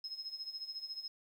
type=tone with tremolo; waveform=sine; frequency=5150 Hz; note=E8; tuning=41 cents flat; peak=-38 dBFS; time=0.04-1.08 s; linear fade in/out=2 ms; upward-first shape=sine; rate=14 Hz; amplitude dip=75%; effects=11-bit

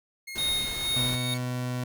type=tone with pitch glide; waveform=sawtooth; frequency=2148 to 2225 Hz; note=C7 to C#7; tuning=+45 to +6 cents; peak=-33 dBFS; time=0.27-1.38 s; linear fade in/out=10 ms; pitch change=+61 cents; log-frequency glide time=0.64-1.23 s
type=noise; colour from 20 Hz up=pink; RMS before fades=-38 dBFS; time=0.35-1.16 s; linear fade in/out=10 ms
type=tone with tremolo; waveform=square; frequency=3720 Hz; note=A#7; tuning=4 cents flat; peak=-25 dBFS; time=0.38-1.34 s; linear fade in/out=2 ms; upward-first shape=sine; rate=2.1 Hz; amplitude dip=65%
type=tone; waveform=30% pulse; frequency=124.9 Hz; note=B2; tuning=20 cents sharp; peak=-26 dBFS; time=0.96-1.84 s; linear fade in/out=5 ms
effects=none

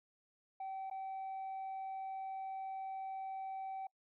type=tone with dropouts; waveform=sine; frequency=769 Hz; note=G5; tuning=33 cents flat; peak=-38 dBFS; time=0.6-3.87 s; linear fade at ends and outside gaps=5 ms; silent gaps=0.9-0.911 s; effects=noise-tail reverb RT60 0.1 s tail -26 dB re dry + tanh soft clip ceiling -39 dBFS

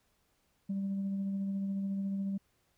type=tone with tremolo; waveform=sine; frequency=196 Hz; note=G3; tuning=in tune; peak=-29 dBFS; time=0.69-2.38 s; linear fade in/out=10 ms; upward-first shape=sine; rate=14 Hz; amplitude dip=25%; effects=tanh soft clip ceiling -29 dBFS + pink hiss -74 dBFS RMS until 2.77 s

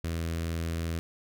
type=tone with notch filter; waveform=sawtooth; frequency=82.8 Hz; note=E2; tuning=8 cents sharp; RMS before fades=-32 dBFS; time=0.04-0.99 s; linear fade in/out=0 ms; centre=860 Hz; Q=1.5; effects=none

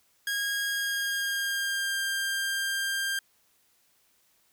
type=tone with pitch glide; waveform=sawtooth; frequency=1635 to 1594 Hz; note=G#6 to G6; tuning=-28 to +28 cents; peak=-24 dBFS; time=0.27-3.19 s; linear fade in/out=2 ms; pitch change=-44 cents; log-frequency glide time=0.68-2.01 s; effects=white hiss -67 dBFS RMS until 4.52 s

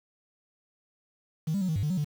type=tone with pitch steps; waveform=triangle; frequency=157.7 / 199.3 / 185.2 / 158.3 / 99.4 / 150.2 / 185.6 / 148.4 Hz; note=D#3 / G3 / F#3 / D#3 / G2 / D3 / F#3 / D3; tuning=+24 / +29 / +2 / +30 / +25 / +39 / +6 / +18 cents; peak=-22 dBFS; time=1.47-2.046 s; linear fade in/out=10 ms; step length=72 ms; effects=tanh soft clip ceiling -22 dBFS + 8-bit

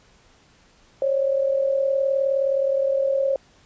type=tone pair together; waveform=sine; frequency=541 / 580.3 Hz; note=C#5 / D5; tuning=-42 / -21 cents; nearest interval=minor second; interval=121 cents; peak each=-19 / -26 dBFS; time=1.02-3.36 s; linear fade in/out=2 ms; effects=pink hiss -56 dBFS RMS until 3.65 s + resampled to 16000 Hz

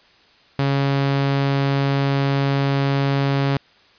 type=tone; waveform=sawtooth; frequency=138.59 Hz; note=C#3; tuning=in tune; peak=-13 dBFS; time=0.59-3.57 s; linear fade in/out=0 ms; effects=white hiss -53 dBFS RMS until 3.98 s + resampled to 11025 Hz

